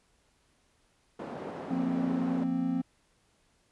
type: band-pass noise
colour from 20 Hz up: white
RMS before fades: -40 dBFS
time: 1.19-2.44 s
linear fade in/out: 5 ms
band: 190 to 580 Hz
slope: 12 dB/octave
type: chord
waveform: triangle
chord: F suspended fourth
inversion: none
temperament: just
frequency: 174.61 / 232.8 / 261.9 Hz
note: F3 / Bb3 / C4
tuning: 0 / -2 / +2 cents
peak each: -32 / -32 / -27 dBFS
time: 1.7-2.82 s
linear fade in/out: 10 ms
effects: pink hiss -69 dBFS RMS until 3.71 s + resampled to 24000 Hz